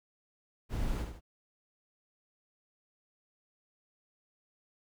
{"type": "noise with echo", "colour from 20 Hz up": "brown", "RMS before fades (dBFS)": -34, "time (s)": [0.69, 1.06], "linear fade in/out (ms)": 50, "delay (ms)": 75, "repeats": 2, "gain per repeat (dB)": -6, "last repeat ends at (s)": 1.21, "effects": []}